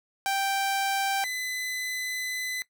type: tone pair in turn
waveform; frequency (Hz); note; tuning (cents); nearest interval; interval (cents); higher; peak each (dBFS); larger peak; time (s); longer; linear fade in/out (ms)
sawtooth; 784 / 2012; G5 / B6; 0 / +32; octave + major third; 1632; second; -21 / -27; first; 0.26-1.24 / 1.24-2.62; second; 0
effects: noise-tail reverb RT60 0.1 s tail -17 dB re dry